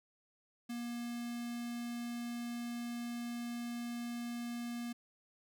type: tone with notch filter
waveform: square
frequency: 238 Hz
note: A#3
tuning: 36 cents sharp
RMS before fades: -41 dBFS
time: 0.69-4.93 s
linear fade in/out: 10 ms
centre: 900 Hz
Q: 1.2
effects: none